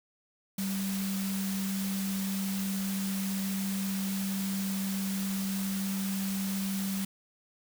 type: tone in noise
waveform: sine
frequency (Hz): 194.1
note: G3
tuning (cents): -17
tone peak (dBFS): -30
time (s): 0.58-7.05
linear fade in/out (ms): 5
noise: white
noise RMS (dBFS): -39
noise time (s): 0.58-7.05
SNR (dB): +6
effects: none